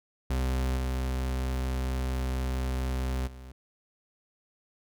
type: tone with level steps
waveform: 40% pulse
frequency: 64.4 Hz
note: C2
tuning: 27 cents flat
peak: -25 / -27 / -42 dBFS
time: 0.3-3.52 s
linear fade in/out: 5 ms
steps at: 0.76 / 3.26 s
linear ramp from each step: 20 ms
effects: none